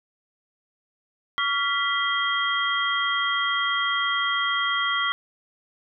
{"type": "tone cluster", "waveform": "sine", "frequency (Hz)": [1135, 1386, 1973, 3227], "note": ["C#6", "F6", "B6", "G7"], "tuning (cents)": [41, -14, -2, 50], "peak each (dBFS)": -27, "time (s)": [1.38, 5.12], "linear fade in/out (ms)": 0, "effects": []}